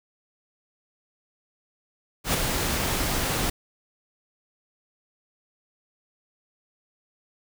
pink noise with ADSR envelope, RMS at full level -21 dBFS, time 2.24-3.5 s, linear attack 100 ms, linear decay 11 ms, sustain -5 dB, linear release 6 ms, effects none

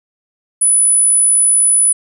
sine tone, 9956 Hz, D#9, in tune, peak -8 dBFS, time 0.61-1.93 s, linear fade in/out 10 ms, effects none

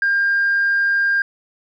sine tone, 1603 Hz, G6, 38 cents sharp, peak -13 dBFS, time 0.02-1.22 s, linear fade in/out 2 ms, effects tanh soft clip ceiling -11 dBFS

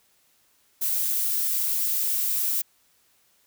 violet noise, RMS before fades -25 dBFS, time 0.81-2.62 s, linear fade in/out 10 ms, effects white hiss -64 dBFS RMS until 3.46 s

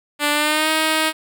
5% pulse tone with pitch glide, 293.7 to 314.8 Hz, D4 to D#4, 0 to +20 cents, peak -5 dBFS, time 0.19-1.13 s, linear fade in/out 50 ms, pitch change +120 cents, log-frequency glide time 0.31-0.7 s, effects none

